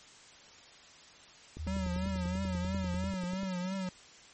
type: click train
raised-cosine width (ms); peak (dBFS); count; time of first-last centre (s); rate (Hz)
3; -31; 20; 1.57-3.433; 10.2
type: tone with pitch glide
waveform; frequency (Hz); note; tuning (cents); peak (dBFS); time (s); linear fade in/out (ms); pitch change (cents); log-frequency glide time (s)
sine; 78.1 to 83.71; D#2 to E2; +7 to +27; -35; 1.58-3.12; 20; +120; 1.83-2.45
type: tone with vibrato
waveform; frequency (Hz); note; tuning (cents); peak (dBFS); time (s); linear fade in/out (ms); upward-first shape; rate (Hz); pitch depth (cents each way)
square; 185.7; F#3; +7; -34; 1.67-3.89; 2; triangle; 3; 91
effects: white hiss -55 dBFS RMS until 4.33 s + MP3 32 kbps